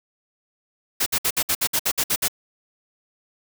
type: noise bursts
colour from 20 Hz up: white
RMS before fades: -21 dBFS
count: 11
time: 1-2.283 s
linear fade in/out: 10 ms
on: 63 ms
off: 59 ms
effects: none